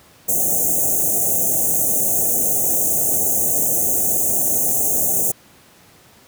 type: band-stop noise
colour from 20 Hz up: white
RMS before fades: -18 dBFS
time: 0.28-5.32 s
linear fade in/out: 10 ms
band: 780 to 6200 Hz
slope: 96 dB/octave
effects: pink hiss -49 dBFS RMS until 6.27 s + high-pass 80 Hz 12 dB/octave